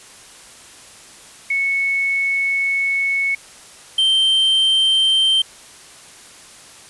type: tone pair in turn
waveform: sine / triangle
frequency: 2207 / 3130 Hz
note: C#7 / G7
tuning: -8 / -3 cents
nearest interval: tritone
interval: 605 cents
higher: second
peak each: -16 / -11 dBFS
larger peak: second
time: 1.5-3.35 / 3.98-5.42 s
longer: first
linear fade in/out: 5 ms
effects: white hiss -42 dBFS RMS until 6.89 s + resampled to 24000 Hz